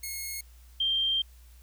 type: tone pair in turn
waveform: 5% pulse / sine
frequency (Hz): 2168 / 3169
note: C#7 / G7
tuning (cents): -39 / +18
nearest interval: perfect fifth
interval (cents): 657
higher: second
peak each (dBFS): -24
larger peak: neither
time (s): 0.03-0.41 / 0.8-1.22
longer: second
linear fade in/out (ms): 5
effects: added 60 Hz sine -50 dBFS peak until 1.62 s + white hiss -62 dBFS RMS until 1.62 s